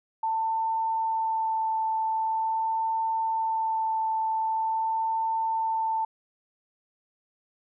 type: tone with vibrato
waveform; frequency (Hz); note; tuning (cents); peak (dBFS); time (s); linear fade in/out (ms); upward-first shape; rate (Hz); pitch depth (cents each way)
sine; 890; A5; +20; -24; 0.23-6.05; 5; sine; 0.44; 10
effects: none